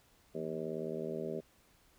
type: harmonic tone with a mistuned harmonic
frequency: 79.2 Hz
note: D#2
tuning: 31 cents sharp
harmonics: 2 / 3 / 4 / 5 / 6 / 7 / 8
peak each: -45 / -44 / -48 / -40 / -44 / -45 / -46 dBFS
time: 0.34-1.41 s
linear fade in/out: 20 ms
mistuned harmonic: 2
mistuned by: +76 cents
effects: pink hiss -67 dBFS RMS until 1.98 s

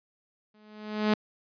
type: tone with exponential growth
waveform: sawtooth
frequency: 212.5 Hz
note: G#3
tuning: 40 cents sharp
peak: -16 dBFS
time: 0.54-1.14 s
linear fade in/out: 5 ms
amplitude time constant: 130 ms
effects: resampled to 11025 Hz

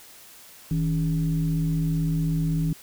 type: tone with frequency modulation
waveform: sine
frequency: 160 Hz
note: D#3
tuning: 49 cents sharp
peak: -21 dBFS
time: 0.71-2.73 s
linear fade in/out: 2 ms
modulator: 122 Hz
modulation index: 0.62
effects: white hiss -48 dBFS RMS until 2.82 s

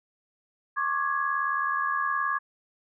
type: tone cluster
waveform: sine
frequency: 1093 / 1172 / 1666 Hz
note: C#6 / D6 / G#6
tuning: -25 / -4 / +5 cents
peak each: -29 dBFS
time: 0.76-2.39 s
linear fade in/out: 20 ms
effects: none

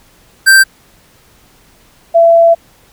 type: tone pair in turn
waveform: square / sine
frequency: 1568 / 670.8 Hz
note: G6 / E5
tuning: 0 / +30 cents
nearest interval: octave + minor third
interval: 1470 cents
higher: first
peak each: -3 dBFS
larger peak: neither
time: 0.46-0.64 / 2.14-2.55 s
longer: second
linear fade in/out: 20 ms
effects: pink hiss -47 dBFS RMS until 2.92 s

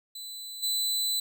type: tone with level steps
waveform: sawtooth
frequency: 4000 Hz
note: B7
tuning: 21 cents sharp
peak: -35 / -23 dBFS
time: 0.15-1.2 s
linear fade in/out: 5 ms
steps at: 0.62 s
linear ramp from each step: 20 ms
effects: none

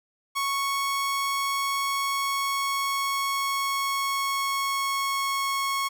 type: tone with pitch glide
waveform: sawtooth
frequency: 1106 to 1098.4 Hz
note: C#6 to C#6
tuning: -4 to -16 cents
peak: -21 dBFS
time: 0.35-5.89 s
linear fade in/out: 20 ms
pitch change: -12 cents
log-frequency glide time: 1.95-5.6 s
effects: none

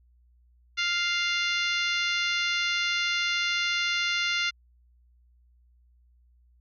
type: harmonic tone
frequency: 698.5 Hz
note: F5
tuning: in tune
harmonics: 2 / 3 / 4 / 5 / 6 / 7 / 8 / 9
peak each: -31 / -29 / -31 / -33 / -35 / -39 / -42 / -43 dBFS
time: 0.77-4.51 s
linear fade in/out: 20 ms
effects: added 60 Hz sine -58 dBFS peak until 6.6 s

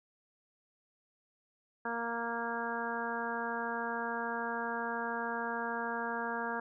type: harmonic tone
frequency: 233.1 Hz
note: A#3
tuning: in tune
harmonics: 1 / 2 / 3 / 4 / 5 / 6 / 7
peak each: -42 / -41 / -42 / -39 / -44 / -42 / -40 dBFS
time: 1.85-6.6 s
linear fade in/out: 5 ms
effects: none

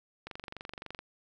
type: click train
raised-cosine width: 0.3 ms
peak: -25 dBFS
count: 18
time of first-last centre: 0.27-0.99 s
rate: 23.6 Hz
effects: none

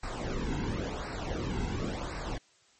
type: noise with flanger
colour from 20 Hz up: brown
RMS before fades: -34 dBFS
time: 0.03-2.38 s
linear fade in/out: 5 ms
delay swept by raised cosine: 0.3 to 1.7 ms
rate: 0.94 Hz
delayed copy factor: -0.7
effects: white hiss -64 dBFS RMS until 2.79 s + MP3 32 kbps

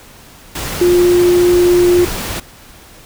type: tone in noise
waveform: sine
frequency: 353.6 Hz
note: F4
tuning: 22 cents sharp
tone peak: -7 dBFS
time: 0.81-2.05 s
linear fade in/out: 5 ms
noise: pink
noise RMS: -22 dBFS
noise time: 0.55-2.4 s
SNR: +12 dB
effects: pink hiss -40 dBFS RMS until 3.05 s

